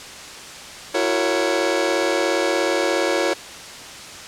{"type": "chord", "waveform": "sawtooth", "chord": "F# dominant seventh", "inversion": "third", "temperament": "just", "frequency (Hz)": [333, 370, 462.5, 555], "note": ["E4", "F#4", "A#4", "C#5"], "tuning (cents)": [18, 0, -14, 2], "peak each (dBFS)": [-20, -20, -21, -18], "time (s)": [0.94, 3.34], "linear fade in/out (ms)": 10, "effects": ["white hiss -36 dBFS RMS until 4.27 s", "low-pass 7000 Hz 12 dB/octave"]}